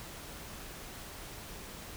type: silence
effects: pink hiss -46 dBFS RMS until 1.96 s